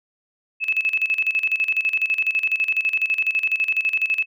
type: tone with tremolo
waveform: sine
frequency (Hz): 2600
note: E7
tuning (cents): -24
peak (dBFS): -16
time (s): 0.6-4.26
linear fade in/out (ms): 50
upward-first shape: square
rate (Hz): 12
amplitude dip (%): 75
effects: none